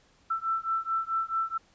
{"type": "beating tone pair", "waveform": "sine", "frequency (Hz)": [1330, 1334.6], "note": ["E6", "E6"], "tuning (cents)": [15, 21], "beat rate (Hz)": 4.6, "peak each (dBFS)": -30, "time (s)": [0.3, 1.58], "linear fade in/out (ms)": 10, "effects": ["pink hiss -63 dBFS RMS until 1.74 s", "resampled to 16000 Hz"]}